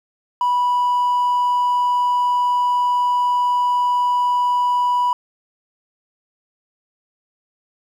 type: tone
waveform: triangle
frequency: 982 Hz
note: B5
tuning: 10 cents flat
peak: -12 dBFS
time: 0.41-5.13 s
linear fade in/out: 2 ms
effects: tanh soft clip ceiling -10 dBFS + 9-bit